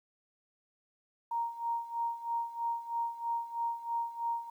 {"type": "tone with tremolo", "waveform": "sine", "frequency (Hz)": 932.3, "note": "A#5", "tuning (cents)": 0, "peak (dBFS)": -29, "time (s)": [1.31, 4.5], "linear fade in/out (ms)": 5, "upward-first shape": "sine", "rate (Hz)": 3.1, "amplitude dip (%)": 80, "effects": ["11-bit"]}